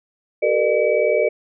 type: tone cluster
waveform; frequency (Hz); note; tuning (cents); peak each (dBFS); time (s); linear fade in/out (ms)
sine; 381.9 / 442.2 / 481.9 / 602 / 2290; G4 / A4 / B4 / D5 / D7; -45 / +9 / -43 / +43 / -44; -24 / -21 / -21 / -18 / -26; 0.42-1.29; 10
effects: none